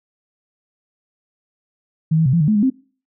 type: tone with pitch steps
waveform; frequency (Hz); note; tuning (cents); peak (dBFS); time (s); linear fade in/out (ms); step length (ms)
sine; 158.6 / 161.4 / 130.1 / 169.7 / 149.7 / 214.1 / 206.5 / 262.6; D#3 / E3 / C3 / F3 / D3 / A3 / G#3 / C4; +33 / -36 / -9 / -49 / +33 / -47 / -10 / +6; -12; 2.11-2.702; 10; 74
effects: noise-tail reverb RT60 0.4 s tail -22 dB re dry